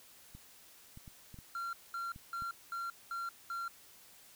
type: clicks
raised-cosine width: 5 ms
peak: -38 dBFS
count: 7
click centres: 0.35 / 0.974 / 1.078 / 1.343 / 1.388 / 2.161 / 2.422 s
type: tone bursts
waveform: triangle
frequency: 1374 Hz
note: F6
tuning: 29 cents flat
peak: -35 dBFS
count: 6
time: 1.55-3.68 s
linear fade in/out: 2 ms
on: 180 ms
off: 210 ms
effects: white hiss -59 dBFS RMS until 4.35 s